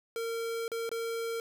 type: tone with dropouts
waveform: square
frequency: 458.9 Hz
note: A#4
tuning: 27 cents flat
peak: -33 dBFS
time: 0.16-1.4 s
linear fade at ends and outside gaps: 1 ms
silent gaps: 0.68-0.717 / 0.892-0.915 s
effects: none